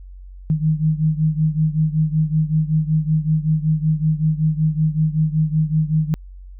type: beating tone pair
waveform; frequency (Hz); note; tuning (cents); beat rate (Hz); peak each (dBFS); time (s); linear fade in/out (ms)
sine; 154.5 / 159.8; D#3 / D#3; -12 / +47; 5.3; -17 / -20; 0.5-6.14; 0
effects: added 46 Hz sine -35 dBFS peak until 6.59 s